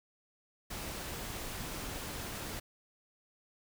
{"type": "noise", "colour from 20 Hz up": "pink", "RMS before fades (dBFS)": -41, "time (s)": [0.7, 2.6], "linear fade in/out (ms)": 10, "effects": []}